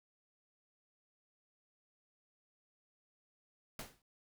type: noise with exponential decay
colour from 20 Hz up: pink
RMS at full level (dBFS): -42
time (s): 3.79-4.02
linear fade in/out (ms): 2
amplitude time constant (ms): 49
effects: none